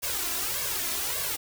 white noise with flanger, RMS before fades -30 dBFS, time 0.02-1.37 s, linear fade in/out 20 ms, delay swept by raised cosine 1.8 to 3 ms, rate 1.7 Hz, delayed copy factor +0.8, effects none

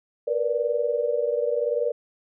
sine tone cluster, 468.2 / 488.8 / 586 Hz, A#4 / B4 / D5, +8 / -18 / -4 cents, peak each -26 dBFS, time 0.27-1.92 s, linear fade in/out 10 ms, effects none

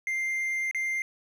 triangle tone with dropouts, 2097 Hz, C7, 3 cents sharp, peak -25 dBFS, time 0.07-1.02 s, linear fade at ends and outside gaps 1 ms, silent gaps 0.712-0.747 s, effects none

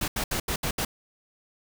pink noise bursts at uneven times, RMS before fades -28 dBFS, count 6, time 0.01-0.08 / 0.16-0.24 / 0.31-0.4 / 0.48-0.56 / 0.63-0.71 / 0.78-0.85 s, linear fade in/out 5 ms, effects none

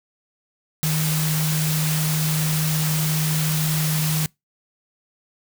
sine tone in noise, 155.56 Hz, D#3, in tune, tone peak -20 dBFS, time 0.83-4.26 s, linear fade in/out 0 ms, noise white, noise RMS -26 dBFS, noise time 0.83-4.26 s, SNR +3 dB, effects noise-tail reverb RT60 0.2 s tail -26 dB re dry

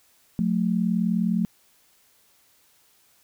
sine tone pair together, 180.14 / 220 Hz, F#3 / A3, -46 / 0 cents, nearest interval minor third, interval 346 cents, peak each -23 dBFS, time 0.39-1.45 s, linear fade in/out 0 ms, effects white hiss -61 dBFS RMS until 3.23 s

